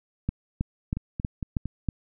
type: two click trains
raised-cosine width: 5 ms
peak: -18 / -13 dBFS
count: 4 / 6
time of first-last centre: 0.97-1.656 / 0.29-1.887 s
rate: 4.37 / 3.13 Hz
effects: none